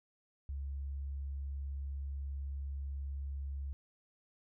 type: tone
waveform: sine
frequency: 69.3 Hz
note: C#2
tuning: in tune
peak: -37 dBFS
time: 0.49-3.73 s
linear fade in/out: 0 ms
effects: none